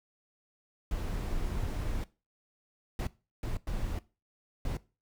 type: noise bursts at uneven times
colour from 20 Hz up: brown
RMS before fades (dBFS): -33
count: 5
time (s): 0.91-2.04 / 2.99-3.07 / 3.43-3.57 / 3.67-3.99 / 4.65-4.77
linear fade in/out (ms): 2
effects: noise-tail reverb RT60 0.3 s tail -19 dB re dry